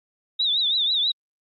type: tone with vibrato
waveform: sine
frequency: 3700 Hz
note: A#7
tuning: 14 cents flat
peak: -19 dBFS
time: 0.39-1.12 s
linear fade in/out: 10 ms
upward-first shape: triangle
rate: 6.1 Hz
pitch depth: 140 cents each way
effects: Opus 48 kbps